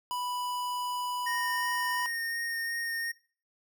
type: tone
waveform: square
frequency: 987.8 Hz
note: B5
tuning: in tune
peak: -32 dBFS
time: 0.11-2.06 s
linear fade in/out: 0 ms
type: tone with vibrato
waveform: square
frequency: 1847 Hz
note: A#6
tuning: 16 cents flat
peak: -32 dBFS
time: 1.26-3.12 s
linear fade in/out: 10 ms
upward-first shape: sine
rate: 2.8 Hz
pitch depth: 10 cents each way
effects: noise-tail reverb RT60 0.4 s tail -20 dB re dry